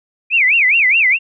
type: tone with vibrato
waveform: sine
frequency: 2349 Hz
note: D7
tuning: in tune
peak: -9 dBFS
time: 0.3-1.19 s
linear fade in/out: 50 ms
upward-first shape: sine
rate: 4.8 Hz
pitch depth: 290 cents each way
effects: none